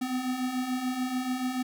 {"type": "beating tone pair", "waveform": "square", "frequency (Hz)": [249.1, 256], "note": ["B3", "C4"], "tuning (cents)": [15, -38], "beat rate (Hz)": 6.9, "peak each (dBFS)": [-36, -30], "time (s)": [0.01, 1.63], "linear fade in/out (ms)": 10, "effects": []}